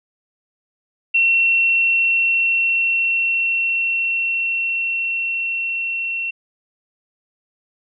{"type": "tone with level ramp", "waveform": "sine", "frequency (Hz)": 2717, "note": "F7", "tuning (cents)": -48, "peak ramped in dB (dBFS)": [-12, -21], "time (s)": [1.14, 6.31], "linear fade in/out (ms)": 10, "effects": []}